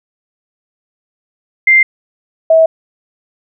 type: tone pair in turn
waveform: sine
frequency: 2093 / 646.8 Hz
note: C7 / E5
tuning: 0 / -33 cents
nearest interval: octave + minor sixth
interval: 2033 cents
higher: first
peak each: -4 dBFS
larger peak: neither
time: 1.67-1.83 / 2.5-2.66 s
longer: neither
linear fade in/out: 5 ms
effects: none